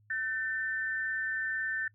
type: tone pair together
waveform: sine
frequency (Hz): 1527 / 1789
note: G6 / A6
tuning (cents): -46 / +28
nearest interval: minor third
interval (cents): 274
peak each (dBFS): -35 / -32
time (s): 0.1-1.88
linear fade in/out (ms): 5
effects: noise-tail reverb RT60 0.1 s tail -26 dB re dry + added 105 Hz sine -62 dBFS peak until 1.94 s